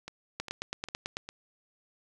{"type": "two click trains", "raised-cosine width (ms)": 0.2, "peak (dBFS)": [-23, -16], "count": [4, 8], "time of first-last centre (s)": [[0.08, 1.29], [0.4, 1.169]], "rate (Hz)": [2.48, 9.1], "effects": []}